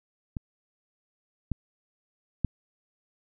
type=clicks; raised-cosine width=5 ms; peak=-20 / -16 / -12 dBFS; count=3; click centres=0.368 / 1.517 / 2.447 s; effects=none